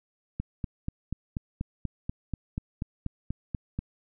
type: click train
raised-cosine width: 5 ms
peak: -18 dBFS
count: 15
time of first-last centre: 0.4-3.79 s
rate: 4.13 Hz
effects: none